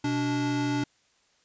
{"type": "tone pair together", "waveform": "square", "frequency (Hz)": [125.42, 290.3], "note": ["B2", "D4"], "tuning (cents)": [27, -20], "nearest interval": "octave + minor third", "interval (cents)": 1453, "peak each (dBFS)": [-32, -27], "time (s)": [0.04, 0.84], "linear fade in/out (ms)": 5, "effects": ["white hiss -66 dBFS RMS until 1.44 s", "resampled to 16000 Hz"]}